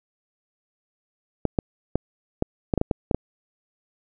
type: clicks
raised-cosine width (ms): 2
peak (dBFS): -7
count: 10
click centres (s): 1.453 / 1.588 / 1.956 / 2.424 / 2.738 / 2.777 / 2.814 / 2.912 / 3.112 / 3.146
effects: none